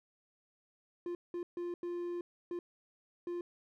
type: tone bursts at uneven times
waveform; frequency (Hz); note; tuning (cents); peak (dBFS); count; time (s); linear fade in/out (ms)
triangle; 349.2; F4; 0; -34; 6; 1.06-1.15 / 1.34-1.43 / 1.57-1.74 / 1.83-2.21 / 2.51-2.59 / 3.27-3.41; 2
effects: none